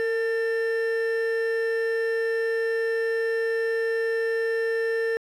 triangle tone pair together, 455.6 / 1788 Hz, A#4 / A6, -40 / +27 cents, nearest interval 2 octaves, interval 2367 cents, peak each -20 / -27 dBFS, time 0-5.17 s, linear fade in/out 0 ms, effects tanh soft clip ceiling -18 dBFS

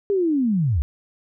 sine linear sweep, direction down, 411.2 to 61.74 Hz, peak -17 dBFS, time 0.1-0.82 s, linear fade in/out 0 ms, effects none

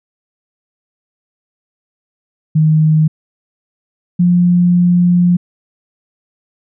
sine tone pair in turn, 156 / 176.47 Hz, D#3 / F3, +5 / +18 cents, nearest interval major second, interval 213 cents, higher second, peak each -7 dBFS, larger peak neither, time 2.55-3.08 / 4.19-5.37 s, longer second, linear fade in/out 10 ms, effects none

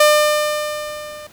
sawtooth tone with level ramp, 600 Hz, D5, 37 cents sharp, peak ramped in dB -4 to -29 dBFS, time 0-1.27 s, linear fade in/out 5 ms, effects pink hiss -47 dBFS RMS until 1.32 s

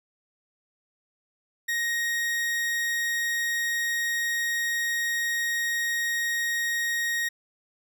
40% pulse tone, 1874 Hz, A#6, 9 cents sharp, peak -24 dBFS, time 1.68-7.29 s, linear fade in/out 10 ms, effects none

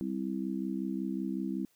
harmonic tone, 65.41 Hz, C2, in tune, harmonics 3 / 4 / 5, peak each -35 / -36 / -37 dBFS, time 0.01-1.65 s, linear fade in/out 0 ms, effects white hiss -70 dBFS RMS until 1.75 s

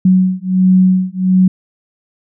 sine beating tone pair, 185 / 186.4 Hz, F#3 / F#3, 0 / +13 cents, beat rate 1.4 Hz, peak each -11 dBFS, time 0.05-1.48 s, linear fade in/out 5 ms, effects none

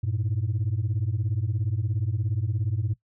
sine beating tone pair, 98 / 115 Hz, G2 / A#2, 0 / -23 cents, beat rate 17 Hz, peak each -25 dBFS, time 0.03-2.94 s, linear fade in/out 10 ms, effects noise-tail reverb RT60 0.1 s tail -18 dB re dry + tanh soft clip ceiling -20 dBFS

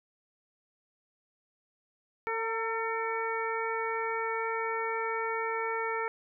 harmonic tone with a mistuned harmonic, 449.8 Hz, A4, 38 cents sharp, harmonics 1 / 2 / 3 / 4 / 5, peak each -34 / -35 / -36 / -39 / -38 dBFS, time 2.27-6.08 s, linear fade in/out 0 ms, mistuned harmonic 2, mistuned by +24 cents, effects none

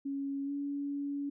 sine tone with pitch glide, 277.2 to 283.5 Hz, C#4 to C#4, 0 to +39 cents, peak -33 dBFS, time 0.05-1.3 s, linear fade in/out 10 ms, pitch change +39 cents, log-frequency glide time 0.45-0.51 s, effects none

